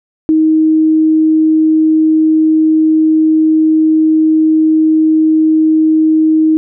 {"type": "tone", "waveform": "sine", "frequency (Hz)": 314.8, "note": "D#4", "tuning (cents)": 20, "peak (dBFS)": -6, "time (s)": [0.29, 6.57], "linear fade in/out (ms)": 0, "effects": []}